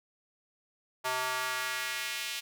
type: tone with high-pass filter sweep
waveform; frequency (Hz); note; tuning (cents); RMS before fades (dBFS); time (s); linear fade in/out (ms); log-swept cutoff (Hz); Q
square; 128.2; C3; -35; -34; 1.04-2.41; 20; 860 to 2900; 1.4
effects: none